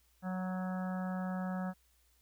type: harmonic tone with a mistuned harmonic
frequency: 185 Hz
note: F#3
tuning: in tune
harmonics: 1 / 3 / 4 / 5 / 6 / 7 / 8 / 9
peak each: -35 / -46 / -45 / -51 / -57 / -49 / -55 / -51 dBFS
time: 0.22-1.74 s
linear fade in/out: 50 ms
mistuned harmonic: 5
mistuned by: +16 cents
effects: added 60 Hz sine -70 dBFS peak until 2.21 s + white hiss -72 dBFS RMS until 2.21 s